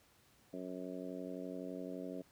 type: harmonic tone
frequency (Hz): 91.8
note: F#2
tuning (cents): -13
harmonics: 2 / 3 / 4 / 5 / 6 / 7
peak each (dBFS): -49 / -45 / -50 / -50 / -50 / -51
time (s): 0.53-2.22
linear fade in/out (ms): 5
effects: pink hiss -68 dBFS RMS until 2.31 s + high-pass 60 Hz 12 dB/octave